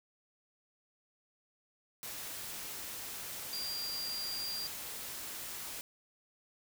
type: tone in noise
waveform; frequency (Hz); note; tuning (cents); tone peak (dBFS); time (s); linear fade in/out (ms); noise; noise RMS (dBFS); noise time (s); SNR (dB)
sine; 4762; D8; +23; -37; 3.53-4.67; 0; white; -43; 2.03-5.81; +3
effects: none